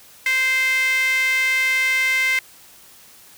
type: tone with high-pass filter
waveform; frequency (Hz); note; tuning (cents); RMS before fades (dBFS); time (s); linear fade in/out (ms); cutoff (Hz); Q
sawtooth; 521; C5; -7; -19; 0.26-2.39; 2; 2000; 7.9
effects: white hiss -47 dBFS RMS until 3.37 s